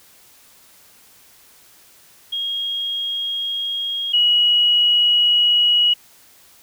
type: tone pair in turn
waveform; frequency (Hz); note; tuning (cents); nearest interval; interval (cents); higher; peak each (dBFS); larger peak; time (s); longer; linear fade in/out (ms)
sine; 3267 / 2911; G#7 / F#7; -29 / -29; major second; 200; first; -21 / -12; second; 2.32-4.13 / 4.13-5.94; neither; 10
effects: white hiss -50 dBFS RMS until 6.62 s